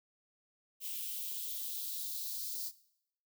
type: noise with high-pass filter sweep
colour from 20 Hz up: violet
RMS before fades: -40 dBFS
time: 0.8-2.72 s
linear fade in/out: 50 ms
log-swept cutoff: 2800 to 4600 Hz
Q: 3.3
effects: noise-tail reverb RT60 0.7 s tail -18 dB re dry